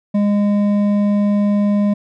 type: tone with hard clipping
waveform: triangle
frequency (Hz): 204.8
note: G#3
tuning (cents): -24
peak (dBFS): -14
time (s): 0.14-1.94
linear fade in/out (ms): 10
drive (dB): 11
effects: none